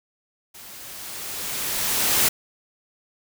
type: noise with level ramp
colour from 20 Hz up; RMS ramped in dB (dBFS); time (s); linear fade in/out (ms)
white; -43 to -18; 0.54-2.29; 10
effects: none